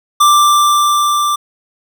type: tone with level ramp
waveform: square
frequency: 1179 Hz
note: D6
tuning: 6 cents sharp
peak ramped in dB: -6 to -13 dBFS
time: 0.2-1.36 s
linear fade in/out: 10 ms
effects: none